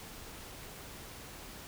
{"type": "silence", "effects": ["pink hiss -48 dBFS RMS until 1.67 s"]}